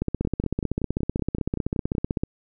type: two click trains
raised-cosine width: 3 ms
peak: -14 / -11 dBFS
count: 10 / 36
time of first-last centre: 0.25-1.951 / 0.02-2.235 s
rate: 5.29 / 15.8 Hz
effects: none